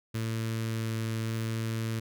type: tone with notch filter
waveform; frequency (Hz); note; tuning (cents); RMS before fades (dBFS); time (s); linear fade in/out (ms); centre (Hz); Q
sawtooth; 112.4; A2; +37; -32; 0.14-2; 10; 760; 0.98
effects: none